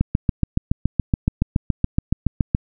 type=click train; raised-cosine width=5 ms; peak=-4 dBFS; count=19; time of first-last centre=0.01-2.549 s; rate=7.09 Hz; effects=none